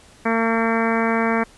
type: harmonic tone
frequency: 227.2 Hz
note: A#3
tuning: 44 cents flat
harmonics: 1 / 2 / 3 / 4 / 5 / 6 / 7 / 8 / 9 / 10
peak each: -21 / -24 / -26 / -27 / -28 / -29 / -29 / -30 / -31 / -31 dBFS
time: 0.25-1.44 s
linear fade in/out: 10 ms
effects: pink hiss -49 dBFS RMS until 1.57 s + resampled to 24000 Hz

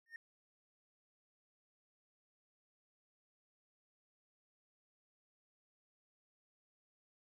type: tone with exponential growth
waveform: triangle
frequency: 1834 Hz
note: A#6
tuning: 29 cents flat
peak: -39 dBFS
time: 0.06-0.16 s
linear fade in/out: 2 ms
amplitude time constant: 20 ms
effects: tanh soft clip ceiling -41 dBFS

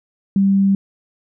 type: tone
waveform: sine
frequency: 196 Hz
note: G3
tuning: in tune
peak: -11 dBFS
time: 0.36-0.75 s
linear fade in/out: 2 ms
effects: none

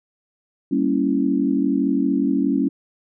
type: chord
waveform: sine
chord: G diminished seventh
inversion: none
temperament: equal with one note detuned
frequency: 196 / 232.3 / 277.2 / 329.6 Hz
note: G3 / Bb3 / Db4 / Fb4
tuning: 0 / -6 / 0 / 0 cents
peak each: -24 / -24 / -19 / -25 dBFS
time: 0.71-2.69 s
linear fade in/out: 10 ms
effects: none

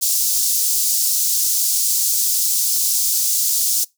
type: high-pass noise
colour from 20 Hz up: pink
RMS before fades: -18 dBFS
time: 0.01-3.85 s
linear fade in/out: 20 ms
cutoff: 5400 Hz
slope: 24 dB/octave
effects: noise-tail reverb RT60 0.2 s tail -23 dB re dry

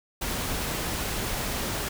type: noise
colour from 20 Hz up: pink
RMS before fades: -30 dBFS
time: 0.21-1.89 s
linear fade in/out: 10 ms
effects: none

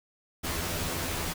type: noise with comb filter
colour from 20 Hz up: pink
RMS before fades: -32 dBFS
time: 0.43-1.34 s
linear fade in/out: 20 ms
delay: 12 ms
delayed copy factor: +0.85
effects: none

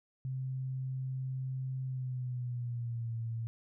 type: tone with pitch glide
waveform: sine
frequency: 130.81 to 114.54 Hz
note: C3 to A#2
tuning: 0 to -30 cents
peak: -34 dBFS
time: 0.25-3.47 s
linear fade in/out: 0 ms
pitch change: -230 cents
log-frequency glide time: 1.85-3.16 s
effects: none

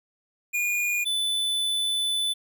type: tone pair in turn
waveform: square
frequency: 2434 / 3498 Hz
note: D#7 / A7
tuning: -39 / -11 cents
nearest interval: tritone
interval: 628 cents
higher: second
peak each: -24 dBFS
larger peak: neither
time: 0.53-1.05 / 1.05-2.34 s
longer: second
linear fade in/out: 20 ms
effects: none

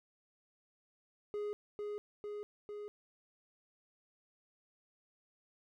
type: tone with echo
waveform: triangle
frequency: 415.3 Hz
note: G#4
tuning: in tune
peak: -34 dBFS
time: 1.34-1.53 s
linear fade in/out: 0 ms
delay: 450 ms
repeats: 3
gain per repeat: -2 dB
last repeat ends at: 2.88 s
effects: none

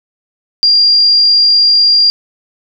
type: tone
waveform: sine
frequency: 4784 Hz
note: D8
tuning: 31 cents sharp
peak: -5 dBFS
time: 0.63-2.1 s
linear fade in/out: 0 ms
effects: none

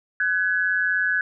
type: tone pair together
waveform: sine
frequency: 1500 / 1683.7 Hz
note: F#6 / G#6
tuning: +23 / +23 cents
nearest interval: major second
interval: 200 cents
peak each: -22 dBFS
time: 0.2-1.21 s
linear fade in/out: 2 ms
effects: none

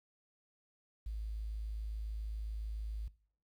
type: tone with quantisation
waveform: sine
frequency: 53.6 Hz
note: A1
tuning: 45 cents flat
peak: -37 dBFS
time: 1.06-3.08 s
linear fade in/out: 5 ms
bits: 11
effects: noise-tail reverb RT60 0.5 s tail -20 dB re dry

